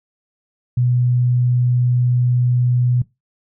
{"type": "tone", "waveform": "sine", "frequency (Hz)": 123.47, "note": "B2", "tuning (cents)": 0, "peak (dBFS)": -13, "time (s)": [0.77, 3.02], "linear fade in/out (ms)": 5, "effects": ["noise-tail reverb RT60 0.2 s tail -19 dB re dry"]}